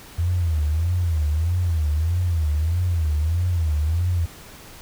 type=tone with vibrato; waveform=sine; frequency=82 Hz; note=E2; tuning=9 cents flat; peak=-18 dBFS; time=0.18-4.26 s; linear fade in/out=10 ms; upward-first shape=sine; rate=1.6 Hz; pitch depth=160 cents each way; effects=pink hiss -43 dBFS RMS until 4.81 s